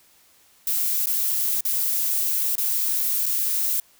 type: noise with dropouts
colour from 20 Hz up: violet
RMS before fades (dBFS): -23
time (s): 0.67-3.8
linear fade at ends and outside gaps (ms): 2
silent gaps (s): 1.059-1.07 / 1.608-1.65 / 2.555-2.58 / 3.258-3.263
effects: white hiss -57 dBFS RMS until 3.99 s